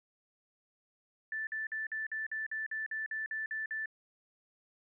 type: tone bursts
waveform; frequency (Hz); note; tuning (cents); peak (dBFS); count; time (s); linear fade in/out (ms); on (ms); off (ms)
sine; 1760; A6; 0; -34; 13; 1.32-3.858; 2; 150; 49
effects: none